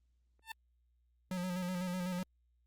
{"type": "tone with exponential growth", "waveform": "15% pulse", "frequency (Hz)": 892, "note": "A5", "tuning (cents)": 23, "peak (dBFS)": -32, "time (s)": [0.42, 0.52], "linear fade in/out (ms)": 5, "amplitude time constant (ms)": 21}
{"type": "tone with vibrato", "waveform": "square", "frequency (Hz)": 181.1, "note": "F#3", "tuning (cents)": -37, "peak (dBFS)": -36, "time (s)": [1.31, 2.23], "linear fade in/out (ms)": 2, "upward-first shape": "square", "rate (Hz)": 8, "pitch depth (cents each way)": 36}
{"effects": ["added 60 Hz sine -70 dBFS peak until 2.66 s", "Opus 24 kbps"]}